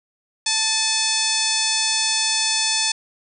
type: harmonic tone with a mistuned harmonic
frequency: 881 Hz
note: A5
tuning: 2 cents sharp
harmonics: 1 / 2 / 3 / 4 / 5 / 6 / 7 / 8 / 9 / 10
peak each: -31 / -31 / -28 / -26 / -25 / -25 / -26 / -30 / -31 / -28 dBFS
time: 0.46-2.92 s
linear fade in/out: 5 ms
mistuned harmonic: 3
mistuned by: -64 cents
effects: none